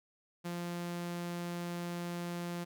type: tone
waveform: sawtooth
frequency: 173.6 Hz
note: F3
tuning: 10 cents flat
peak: -33 dBFS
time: 0.44-2.65 s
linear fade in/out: 20 ms
effects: none